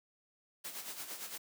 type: noise with tremolo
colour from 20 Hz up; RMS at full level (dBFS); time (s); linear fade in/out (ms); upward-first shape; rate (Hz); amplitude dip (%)
white; -42; 0.64-1.38; 10; sine; 8.8; 60
effects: high-pass 200 Hz 12 dB/octave